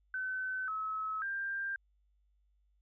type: tone with pitch steps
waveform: sine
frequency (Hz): 1521 / 1290 / 1589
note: F#6 / E6 / G6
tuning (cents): +47 / -38 / +23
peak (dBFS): -34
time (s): 0.14-1.76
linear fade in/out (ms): 2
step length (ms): 540
effects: added 50 Hz sine -69 dBFS peak until 2.81 s